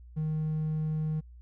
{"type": "tone", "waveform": "triangle", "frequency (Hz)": 155.56, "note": "D#3", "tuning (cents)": 0, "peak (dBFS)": -25, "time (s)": [0.16, 1.21], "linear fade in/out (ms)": 20, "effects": ["tanh soft clip ceiling -22 dBFS", "added 60 Hz sine -47 dBFS peak until 1.41 s"]}